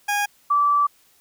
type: tone pair in turn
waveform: 20% pulse / sine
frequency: 820 / 1159.7 Hz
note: G#5 / D6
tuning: -22 / -22 cents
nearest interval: tritone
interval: 600 cents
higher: second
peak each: -15 dBFS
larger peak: neither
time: 0.08-0.26 / 0.5-0.87 s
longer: second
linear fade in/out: 10 ms
effects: white hiss -58 dBFS RMS until 1.2 s